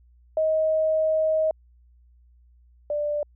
sine tone pair in turn, 630 / 590.7 Hz, D#5 / D5, +21 / +10 cents, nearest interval minor second, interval 111 cents, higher first, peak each -19 / -23 dBFS, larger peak first, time 0.37-1.51 / 2.9-3.23 s, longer first, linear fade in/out 2 ms, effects added 60 Hz sine -53 dBFS peak until 3.35 s

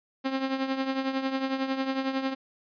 sawtooth tone with tremolo, 266.7 Hz, C4, 33 cents sharp, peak -20 dBFS, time 0.24-2.35 s, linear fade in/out 20 ms, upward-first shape triangle, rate 11 Hz, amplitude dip 70%, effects resampled to 11025 Hz

